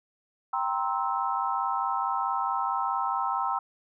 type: chord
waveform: sine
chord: C dominant seventh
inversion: second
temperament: just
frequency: 784.9 / 941.9 / 1046.5 / 1308.1 Hz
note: G5 / Bb5 / C6 / E6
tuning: +2 / +18 / 0 / -14 cents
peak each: -31 dBFS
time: 0.53-3.59 s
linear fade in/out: 5 ms
effects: none